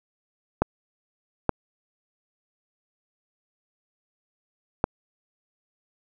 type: clicks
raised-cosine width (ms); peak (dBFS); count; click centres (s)
1; -5; 3; 0.62 / 1.493 / 4.841
effects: none